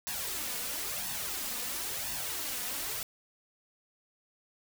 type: noise with flanger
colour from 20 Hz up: white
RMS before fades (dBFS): -36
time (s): 0.07-3.03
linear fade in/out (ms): 0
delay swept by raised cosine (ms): 1.1 to 4.1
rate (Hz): 0.98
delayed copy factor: +0.6
effects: none